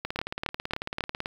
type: two click trains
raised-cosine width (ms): 0.3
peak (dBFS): -11 / -15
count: 4 / 23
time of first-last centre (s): 0.19-1.007 / 0.05-1.259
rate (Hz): 3.67 / 18.2
effects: 7-bit